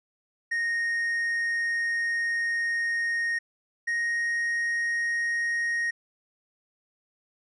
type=tone pair in turn; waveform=triangle; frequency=1859 / 1869.6 Hz; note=A#6 / A#6; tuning=-5 / +5 cents; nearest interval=unison; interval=10 cents; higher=second; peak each=-23 dBFS; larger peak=neither; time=0.51-3.39 / 3.87-5.91 s; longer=first; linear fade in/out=10 ms; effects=resampled to 24000 Hz